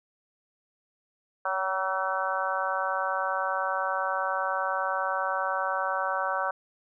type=harmonic tone with a mistuned harmonic; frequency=190 Hz; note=F#3; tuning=46 cents sharp; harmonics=3 / 4 / 5 / 6 / 7 / 8; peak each=-33 / -33 / -33 / -33 / -33 / -33 dBFS; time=1.45-6.51 s; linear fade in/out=5 ms; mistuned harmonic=3; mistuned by=-16 cents; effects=none